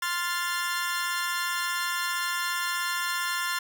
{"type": "chord", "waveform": "sawtooth", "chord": "F major", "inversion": "second", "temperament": "equal with one note detuned", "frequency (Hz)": [1046.5, 1396.9, 1749.9], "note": ["C6", "F6", "A6"], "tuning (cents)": [0, 0, -10], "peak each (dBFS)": -28, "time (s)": [0.02, 3.59], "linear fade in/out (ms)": 5, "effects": []}